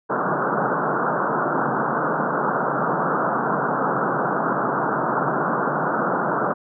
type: band-pass noise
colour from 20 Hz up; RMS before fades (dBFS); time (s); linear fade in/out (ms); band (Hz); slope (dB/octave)
white; -22; 0.09-6.54; 20; 130 to 1500; 96
effects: none

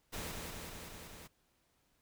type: noise with echo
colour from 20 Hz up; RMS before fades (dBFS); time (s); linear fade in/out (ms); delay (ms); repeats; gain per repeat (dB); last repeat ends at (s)
pink; -42; 0.12-0.33; 20; 190; 5; -2; 1.28
effects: pink hiss -75 dBFS RMS until 2.01 s

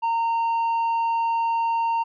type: tone with tanh clipping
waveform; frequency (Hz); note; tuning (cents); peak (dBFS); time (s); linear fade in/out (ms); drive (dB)
sine; 920; A#5; -23; -21; 0.02-2.04; 20; 4
effects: none

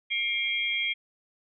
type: tone cluster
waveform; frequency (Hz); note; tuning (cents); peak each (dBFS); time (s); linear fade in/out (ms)
sine; 2139 / 2350 / 3253; C7 / D7 / G#7; +38 / +1 / -37; -30; 0.1-0.94; 20
effects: none

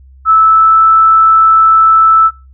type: tone with pitch glide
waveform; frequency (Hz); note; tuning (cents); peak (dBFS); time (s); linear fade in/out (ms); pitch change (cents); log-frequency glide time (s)
sine; 1309 to 1316.6; E6 to E6; -13 to -3; -3; 0.25-2.31; 50; +10; 0.39-0.83
effects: noise-tail reverb RT60 0.3 s tail -24 dB re dry + added 66 Hz sine -36 dBFS peak until 2.53 s

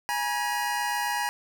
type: tone pair together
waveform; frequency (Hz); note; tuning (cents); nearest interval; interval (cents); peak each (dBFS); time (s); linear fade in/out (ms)
25% pulse; 830.6 / 958.2; G#5 / A#5; 0 / +47; major second; 247; -25 / -25; 0.09-1.29; 0
effects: 8-bit

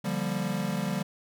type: chord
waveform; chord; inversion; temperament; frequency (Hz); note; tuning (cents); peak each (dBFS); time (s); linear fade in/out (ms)
square; G minor seventh; second; equal with one note detuned; 146.83 / 174.61 / 196 / 235.2; D3 / F3 / G3 / Bb3; 0 / 0 / 0 / +16; -36 / -34 / -32 / -37; 0.04-1.03; 10
effects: none

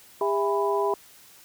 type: tone cluster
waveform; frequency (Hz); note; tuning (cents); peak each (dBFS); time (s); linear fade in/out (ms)
sine; 403 / 658 / 818 / 992; G4 / E5 / G#5 / B5; +48 / -3 / -26 / +7; -24 / -30 / -32 / -27; 0.21-0.94; 2
effects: white hiss -52 dBFS RMS until 1.44 s + high-pass 60 Hz 12 dB/octave

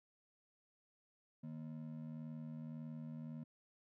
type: ring-modulated tone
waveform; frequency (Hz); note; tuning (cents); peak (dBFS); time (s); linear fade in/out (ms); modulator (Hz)
triangle; 195.3; G3; -6; -40; 1.43-3.44; 10; 40.9
effects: none

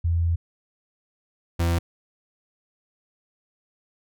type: tone pair in turn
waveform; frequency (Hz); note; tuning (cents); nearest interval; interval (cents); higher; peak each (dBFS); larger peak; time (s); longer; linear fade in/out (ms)
sine / 40% pulse; 84.3 / 84.89; E2 / F2; +39 / -49; unison; 12; second; -19; neither; 0.04-0.36 / 1.59-1.79; first; 10
effects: none

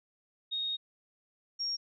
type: tone pair in turn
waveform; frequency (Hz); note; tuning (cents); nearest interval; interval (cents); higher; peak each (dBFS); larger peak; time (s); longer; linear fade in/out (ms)
sine; 3729 / 5567; A#7 / F8; 0 / -6; perfect fifth; 694; second; -31 / -31; neither; 0.51-0.77 / 1.59-1.77; first; 20
effects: none

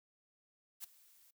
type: noise with ADSR envelope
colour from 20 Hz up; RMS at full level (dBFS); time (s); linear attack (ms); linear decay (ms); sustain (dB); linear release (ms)
blue; -43; 0.8-1.31; 40; 7; -22; 8
effects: noise-tail reverb RT60 0.1 s tail -23 dB re dry

